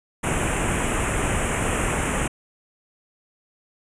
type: band-stop noise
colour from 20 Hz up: pink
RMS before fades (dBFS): -23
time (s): 0.23-2.28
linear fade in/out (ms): 10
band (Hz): 2900 to 7100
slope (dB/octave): 48
effects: resampled to 22050 Hz